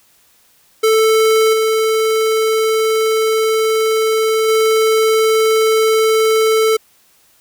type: tone with level steps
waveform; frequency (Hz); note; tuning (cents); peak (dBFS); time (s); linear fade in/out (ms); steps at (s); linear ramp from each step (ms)
square; 440.6; A4; +2; -10 / -13 / -11; 0.83-6.77; 10; 1.53 / 4.48; 5
effects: white hiss -53 dBFS RMS until 7.4 s